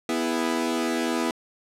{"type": "chord", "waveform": "sawtooth", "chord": "E major", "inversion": "second", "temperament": "equal with one note detuned", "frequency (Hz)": [246.9, 329.6, 412.4], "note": ["B3", "E4", "G#4"], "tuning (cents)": [0, 0, -12], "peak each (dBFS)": [-23, -23, -28], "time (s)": [0.09, 1.31], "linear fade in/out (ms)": 2, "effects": ["low-pass 11000 Hz 12 dB/octave"]}